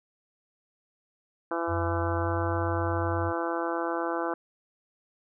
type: harmonic tone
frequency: 168.2 Hz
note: E3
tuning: 35 cents sharp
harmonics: 2 / 3 / 4 / 5 / 6 / 7 / 8 / 9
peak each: -32 / -34 / -35 / -36 / -37 / -37 / -38 / -39 dBFS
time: 1.51-4.34 s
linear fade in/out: 2 ms
type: tone with pitch glide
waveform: sine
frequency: 90.6 to 93.04 Hz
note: F#2 to F#2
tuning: -36 to +10 cents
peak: -29 dBFS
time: 1.67-3.33 s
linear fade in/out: 50 ms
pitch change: +46 cents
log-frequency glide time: 2.21-2.27 s
effects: none